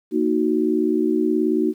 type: chord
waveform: sine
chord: D# minor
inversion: second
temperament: equal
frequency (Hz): 233.1 / 311.1 / 370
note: A#3 / D#4 / F#4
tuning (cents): 0 / 0 / 0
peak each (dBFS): -23 / -20 / -21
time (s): 0.11-1.74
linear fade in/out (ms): 50
effects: 9-bit